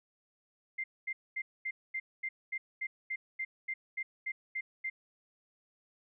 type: tone bursts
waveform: sine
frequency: 2093 Hz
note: C7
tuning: in tune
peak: -33 dBFS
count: 15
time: 0.78-4.9 s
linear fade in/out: 10 ms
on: 60 ms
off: 230 ms
effects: none

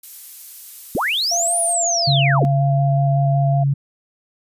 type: noise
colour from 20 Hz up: violet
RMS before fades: -34 dBFS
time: 0.03-1.74 s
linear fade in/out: 5 ms
type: linear two-way sweep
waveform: sine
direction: up then down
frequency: 146.83 to 9800 to 146.83 Hz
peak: -17 dBFS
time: 0.95-2.45 s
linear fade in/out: 0 ms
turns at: 1.6 s
type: tone with vibrato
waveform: sine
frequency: 687 Hz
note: F5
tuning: 29 cents flat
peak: -21 dBFS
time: 1.31-3.64 s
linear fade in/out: 10 ms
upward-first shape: square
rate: 5.4 Hz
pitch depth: 14 cents each way
type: tone with pitch glide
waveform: sine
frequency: 138.59 to 139.55 Hz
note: C#3 to C#3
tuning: 0 to +12 cents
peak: -14 dBFS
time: 2.07-3.74 s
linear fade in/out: 10 ms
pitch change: +12 cents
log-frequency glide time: 2.3-2.45 s
effects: resampled to 32000 Hz

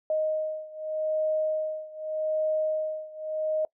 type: beating tone pair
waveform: sine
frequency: 622.3 / 623.13 Hz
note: D#5 / D#5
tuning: 0 / +2 cents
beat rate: 0.83 Hz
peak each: -28 / -30 dBFS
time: 0.1-3.65 s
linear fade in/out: 2 ms
effects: noise-tail reverb RT60 0.1 s tail -22 dB re dry

